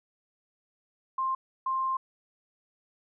sine tone bursts at uneven times, 1054 Hz, C6, 12 cents sharp, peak -26 dBFS, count 2, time 1.18-1.35 / 1.66-1.97 s, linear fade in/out 5 ms, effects none

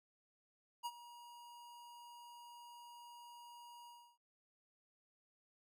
square tone with ADSR envelope, 954 Hz, A#5, 40 cents sharp, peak -39 dBFS, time 0.83-4.18 s, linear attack 28 ms, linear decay 47 ms, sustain -16 dB, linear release 310 ms, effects none

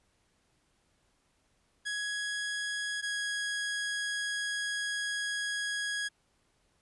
sawtooth tone pair in turn, 1667 / 1658.9 Hz, G#6 / G#6, +6 / -2 cents, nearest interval unison, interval 8 cents, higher first, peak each -29 / -28 dBFS, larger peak second, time 1.85-3.02 / 3.02-6.09 s, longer second, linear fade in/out 20 ms, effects pink hiss -72 dBFS RMS until 6.81 s + resampled to 24000 Hz

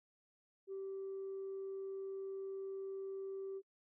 sine tone, 387.8 Hz, G4, 19 cents flat, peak -40 dBFS, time 0.67-3.62 s, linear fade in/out 50 ms, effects noise-tail reverb RT60 0.1 s tail -26 dB re dry + tanh soft clip ceiling -38 dBFS

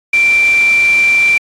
sine tone in noise, 2352 Hz, D7, 2 cents sharp, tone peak -7 dBFS, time 0.13-1.38 s, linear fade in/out 5 ms, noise white, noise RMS -23 dBFS, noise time 0.13-1.38 s, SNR +13 dB, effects low-pass 6000 Hz 12 dB/octave + AAC 64 kbps

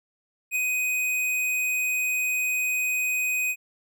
square tone with ADSR envelope, 2500 Hz, D#7, 8 cents sharp, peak -22 dBFS, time 0.51-3.56 s, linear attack 49 ms, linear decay 5 ms, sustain -2 dB, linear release 56 ms, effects none

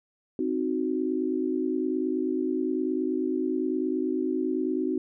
sine chord, C diminished, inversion none, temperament equal, 261.6 / 311.1 / 370 Hz, C4 / Eb4 / Gb4, 0 / 0 / 0 cents, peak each -29 dBFS, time 0.39-4.98 s, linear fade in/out 2 ms, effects none

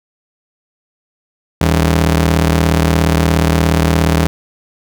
sawtooth ring-modulated tone, 120 Hz, B2, 49 cents flat, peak -3 dBFS, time 1.61-4.27 s, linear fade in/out 0 ms, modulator 41.5 Hz, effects none

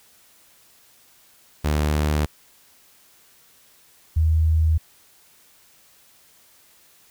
sawtooth / sine tone pair in turn, 75.1 / 79.57 Hz, D2 / D#2, +39 / +39 cents, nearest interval minor second, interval 100 cents, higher second, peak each -15 dBFS, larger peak neither, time 1.64-2.26 / 4.16-4.78 s, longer neither, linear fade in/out 10 ms, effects white hiss -55 dBFS RMS until 7.1 s

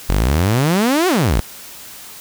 sawtooth exponential two-way sweep, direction up then down, 42.87 to 386.8 to 42.87 Hz, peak -9 dBFS, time 0.09-1.4 s, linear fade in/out 0 ms, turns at 1.08 s, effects white hiss -36 dBFS RMS until 2.2 s

